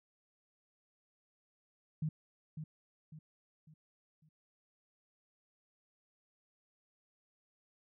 sine tone with echo, 155.2 Hz, D#3, 4 cents flat, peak -32 dBFS, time 2.02-2.09 s, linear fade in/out 5 ms, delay 550 ms, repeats 4, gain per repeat -8 dB, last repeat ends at 4.29 s, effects none

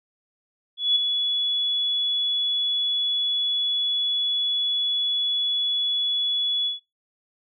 sine tone with ADSR envelope, 3400 Hz, G#7, 40 cents sharp, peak -15 dBFS, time 0.77-6.8 s, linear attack 190 ms, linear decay 6 ms, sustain -6 dB, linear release 140 ms, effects noise-tail reverb RT60 0.2 s tail -23 dB re dry

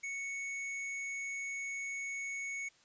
square tone, 2217 Hz, C#7, in tune, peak -38 dBFS, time 0.03-2.69 s, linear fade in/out 10 ms, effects white hiss -66 dBFS RMS until 2.84 s + resampled to 16000 Hz

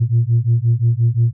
sine beating tone pair, 114.2 / 119.9 Hz, A#2 / A#2, -35 / +49 cents, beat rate 5.7 Hz, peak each -14 dBFS, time 0-1.33 s, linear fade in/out 20 ms, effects tanh soft clip ceiling -7 dBFS

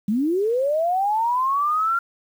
sine linear sweep, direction up, 193.9 to 1393 Hz, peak -18 dBFS, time 0.08-1.99 s, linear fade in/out 5 ms, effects 8-bit

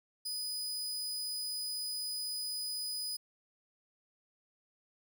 sawtooth tone, 4978 Hz, D#8, in tune, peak -33 dBFS, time 0.25-3.17 s, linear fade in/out 10 ms, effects none

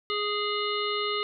harmonic tone with a mistuned harmonic, 415.3 Hz, G#4, in tune, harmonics 1 / 3 / 5 / 7 / 9 / 10, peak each -31 / -31 / -35 / -34 / -36 / -38 dBFS, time 0.1-1.23 s, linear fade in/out 0 ms, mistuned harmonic 9, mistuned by -48 cents, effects none

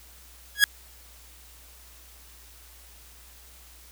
sawtooth tone with exponential growth, 1661.2 Hz, G#6, in tune, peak -7 dBFS, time 0.55-0.64 s, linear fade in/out 1 ms, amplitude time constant 19 ms, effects added 60 Hz sine -52 dBFS peak until 3.91 s + white hiss -52 dBFS RMS until 3.91 s

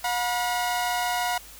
sawtooth tone pair together, 720 / 968.6 Hz, F#5 / B5, -47 / -34 cents, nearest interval perfect fourth, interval 513 cents, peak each -22 / -25 dBFS, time 0.04-1.38 s, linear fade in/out 5 ms, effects added 50 Hz sine -51 dBFS peak until 1.59 s + white hiss -46 dBFS RMS until 1.59 s

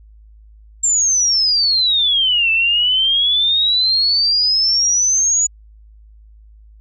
sine exponential two-way sweep, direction down then up, 7459 to 2637 to 6920 Hz, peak -12 dBFS, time 0.83-5.47 s, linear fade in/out 10 ms, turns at 2.51 s, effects added 53 Hz sine -41 dBFS peak until 6.8 s

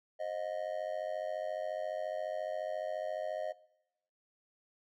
triangle tone with amplitude modulation, 622.3 Hz, D#5, in tune, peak -29 dBFS, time 0.19-3.53 s, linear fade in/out 20 ms, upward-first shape sine, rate 94.4 Hz, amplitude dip 90%, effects noise-tail reverb RT60 0.9 s tail -21 dB re dry

